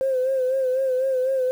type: tone with vibrato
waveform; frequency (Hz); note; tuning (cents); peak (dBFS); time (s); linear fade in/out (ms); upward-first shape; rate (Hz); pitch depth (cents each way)
sine; 521; C5; -7; -18; 0.01-1.51; 0; sine; 4; 53
effects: tanh soft clip ceiling -15 dBFS + 8-bit